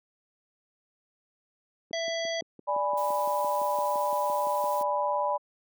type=click train; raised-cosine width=3 ms; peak=-28 dBFS; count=18; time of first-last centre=1.91-4.811 s; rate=5.86 Hz
type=harmonic tone; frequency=663 Hz; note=E5; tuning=10 cents sharp; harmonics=1 / 3 / 5 / 7 / 9; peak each=-30 / -36 / -37 / -40 / -42 dBFS; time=1.93-2.41 s; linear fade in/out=2 ms
type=chord; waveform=sine; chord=G# diminished; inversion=second; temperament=equal; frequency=587.3 / 830.6 / 987.8 Hz; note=D5 / G#5 / B5; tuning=0 / 0 / 0 cents; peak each=-29 / -31 / -28 dBFS; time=2.67-5.38 s; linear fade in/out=20 ms
type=noise; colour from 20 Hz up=blue; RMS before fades=-44 dBFS; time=2.97-4.83 s; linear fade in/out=5 ms
effects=high-pass 300 Hz 12 dB/octave